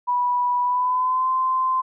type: tone with pitch glide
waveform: sine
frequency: 981 to 1036.3 Hz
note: B5 to C6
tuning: -12 to -17 cents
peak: -18 dBFS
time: 0.07-1.82 s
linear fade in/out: 20 ms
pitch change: +95 cents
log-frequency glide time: 0.62-1.29 s
effects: none